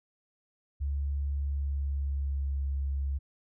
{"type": "tone with pitch glide", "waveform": "sine", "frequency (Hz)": [70.5, 68.93], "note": ["C#2", "C#2"], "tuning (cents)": [30, -9], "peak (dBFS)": -28, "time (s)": [0.8, 3.19], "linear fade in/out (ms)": 20, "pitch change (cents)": -39, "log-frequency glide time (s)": [1.36, 2.64], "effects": []}